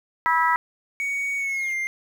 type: harmonic tone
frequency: 325.6 Hz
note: E4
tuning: 21 cents flat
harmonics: 3 / 4 / 5 / 6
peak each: -20 / -23 / -29 / -24 dBFS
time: 0.26-0.56 s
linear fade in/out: 0 ms
type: tone with pitch glide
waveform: triangle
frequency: 2238 to 2100 Hz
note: C#7 to C7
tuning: +16 to +6 cents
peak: -22 dBFS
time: 1-1.87 s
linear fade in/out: 0 ms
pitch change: -110 cents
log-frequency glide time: 1.37-1.75 s
effects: 8-bit